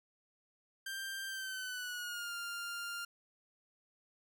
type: tone with pitch glide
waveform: sawtooth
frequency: 1579 to 1398.6 Hz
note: G6 to F6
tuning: +12 to +2 cents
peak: -36 dBFS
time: 0.86-3.05 s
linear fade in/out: 5 ms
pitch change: -210 cents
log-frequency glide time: 1.27-2.34 s
effects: none